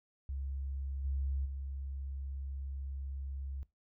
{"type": "tone with level steps", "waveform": "sine", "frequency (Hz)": 68.1, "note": "C#2", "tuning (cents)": -30, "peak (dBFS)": [-36, -32, -38], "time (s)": [0.29, 3.63], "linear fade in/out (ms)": 0, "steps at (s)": [1.04, 1.45], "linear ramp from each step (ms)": 10, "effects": ["noise-tail reverb RT60 0.2 s tail -20 dB re dry"]}